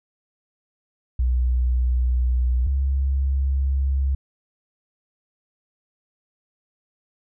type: tone pair in turn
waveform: sine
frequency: 61.9 / 67.68 Hz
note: B1 / C#2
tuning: +5 / -41 cents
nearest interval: major second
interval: 154 cents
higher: second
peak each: -17 / -18 dBFS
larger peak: first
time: 1.19-2.67 / 2.67-4.15 s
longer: neither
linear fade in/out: 5 ms
effects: none